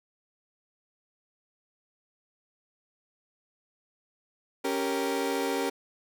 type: chord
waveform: 30% pulse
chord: G diminished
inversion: second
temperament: equal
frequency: 277.2 / 392 / 466.2 Hz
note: Db4 / G4 / Bb4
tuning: 0 / 0 / 0 cents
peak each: -29 dBFS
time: 4.64-5.7 s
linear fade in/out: 10 ms
effects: none